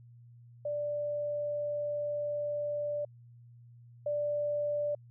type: tone pair in turn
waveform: sine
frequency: 587.3 / 587.3 Hz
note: D5 / D5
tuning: 0 / 0 cents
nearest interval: unison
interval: 0 cents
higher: neither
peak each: -31 / -29 dBFS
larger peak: second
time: 0.65-3.05 / 4.06-4.95 s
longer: first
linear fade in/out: 5 ms
effects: added 119 Hz sine -52 dBFS peak until 5.1 s